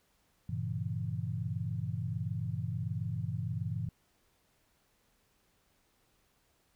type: chord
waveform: sine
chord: G diminished seventh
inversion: none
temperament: equal with one note detuned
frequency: 98 / 116.54 / 137.95 / 164.81 Hz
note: G2 / Bb2 / Db3 / Fb3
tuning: 0 / 0 / -8 / 0 cents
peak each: -38 / -37 / -40 / -39 dBFS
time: 0.49-3.89 s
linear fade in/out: 5 ms
effects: pink hiss -72 dBFS RMS until 6.75 s